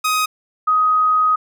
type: tone pair in turn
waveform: sawtooth / sine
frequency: 1255 / 1255 Hz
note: D#6 / D#6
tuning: +15 / +15 cents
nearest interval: unison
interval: 0 cents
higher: neither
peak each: -12 dBFS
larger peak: neither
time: 0.04-0.26 / 0.67-1.36 s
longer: second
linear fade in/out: 10 ms
effects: none